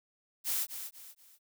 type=noise with echo; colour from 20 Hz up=blue; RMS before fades=-32 dBFS; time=0.44-0.67 s; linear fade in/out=50 ms; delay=240 ms; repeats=3; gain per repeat=-9 dB; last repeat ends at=1.39 s; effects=none